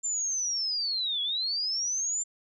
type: linear two-way sweep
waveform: sine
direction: down then up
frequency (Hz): 7270 to 3322 to 7270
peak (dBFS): -27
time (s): 0.03-2.24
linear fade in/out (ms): 20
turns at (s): 1.22
effects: none